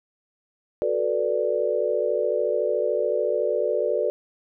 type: chord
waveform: sine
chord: B minor seventh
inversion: second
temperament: equal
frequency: 370 / 440 / 493.9 / 587.3 Hz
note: F#4 / A4 / B4 / D5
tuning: 0 / 0 / 0 / 0 cents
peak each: -29 / -26 / -26 / -25 dBFS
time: 0.82-4.1 s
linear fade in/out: 0 ms
effects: none